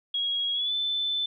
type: tone with pitch glide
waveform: sine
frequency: 3304 to 3521 Hz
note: G#7 to A7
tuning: -10 to 0 cents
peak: -25 dBFS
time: 0.14-1.26 s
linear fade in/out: 5 ms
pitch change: +110 cents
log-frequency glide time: 0.53-0.74 s
effects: none